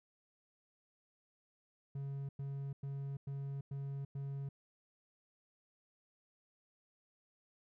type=tone bursts; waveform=triangle; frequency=138.59 Hz; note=C#3; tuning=in tune; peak=-37 dBFS; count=6; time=1.95-4.49 s; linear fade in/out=5 ms; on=340 ms; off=100 ms; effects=none